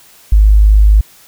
sine tone, 51.91 Hz, G#1, in tune, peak -3 dBFS, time 0.32-1.01 s, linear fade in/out 5 ms, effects white hiss -43 dBFS RMS until 1.27 s

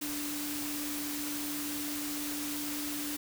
sine tone in noise, 293.7 Hz, D4, in tune, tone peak -37 dBFS, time 0.01-3.17 s, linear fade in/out 10 ms, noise white, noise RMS -38 dBFS, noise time 0.01-3.17 s, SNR -2 dB, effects none

